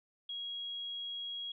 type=tone; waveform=sine; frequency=3300 Hz; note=G#7; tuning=12 cents flat; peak=-38 dBFS; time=0.29-1.52 s; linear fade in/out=5 ms; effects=none